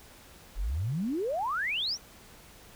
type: exponential sweep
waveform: sine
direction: up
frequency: 37 to 6100 Hz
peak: -28 dBFS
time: 0.55-1.98 s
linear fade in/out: 50 ms
effects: pink hiss -53 dBFS RMS until 2.75 s